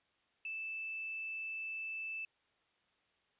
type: tone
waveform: sine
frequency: 2637 Hz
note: E7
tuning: in tune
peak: -39 dBFS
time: 0.45-2.25 s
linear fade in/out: 2 ms
effects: white hiss -75 dBFS RMS until 3.39 s + resampled to 8000 Hz